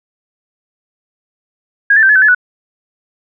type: tone with pitch steps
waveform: sine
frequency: 1638 / 1763 / 1561 / 1710 / 1529 / 1717 / 1477 Hz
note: G#6 / A6 / G6 / A6 / G6 / A6 / F#6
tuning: -24 / +3 / -8 / -50 / -44 / -43 / -3 cents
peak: -5 dBFS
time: 1.9-2.348 s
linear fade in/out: 5 ms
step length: 64 ms
effects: none